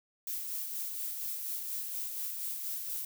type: noise with tremolo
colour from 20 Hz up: violet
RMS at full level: -36 dBFS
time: 0.27-3.05 s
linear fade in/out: 2 ms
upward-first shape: sine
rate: 4.2 Hz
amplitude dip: 35%
effects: none